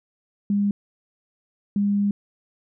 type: tone pair in turn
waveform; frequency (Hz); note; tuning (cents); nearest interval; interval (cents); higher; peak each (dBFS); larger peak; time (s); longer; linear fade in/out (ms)
sine; 202.6 / 202.6; G#3 / G#3; -43 / -43; unison; 0; neither; -18; neither; 0.5-0.71 / 1.76-2.11; second; 2
effects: none